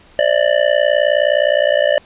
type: tone with amplitude modulation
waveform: square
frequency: 592 Hz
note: D5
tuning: 14 cents sharp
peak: -8 dBFS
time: 0.19-1.98 s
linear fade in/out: 0 ms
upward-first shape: sine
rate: 59.5 Hz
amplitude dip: 95%
effects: pink hiss -47 dBFS RMS until 2.05 s + resampled to 8000 Hz